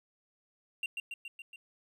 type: tone with echo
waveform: triangle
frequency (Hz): 2762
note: F7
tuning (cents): -20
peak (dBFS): -30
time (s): 0.83-0.86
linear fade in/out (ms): 2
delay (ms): 140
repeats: 5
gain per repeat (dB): -3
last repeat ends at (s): 1.56
effects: none